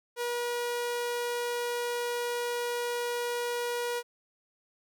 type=tone; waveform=sawtooth; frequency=481 Hz; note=B4; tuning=46 cents flat; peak=-26 dBFS; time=0.16-4.03 s; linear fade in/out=50 ms; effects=none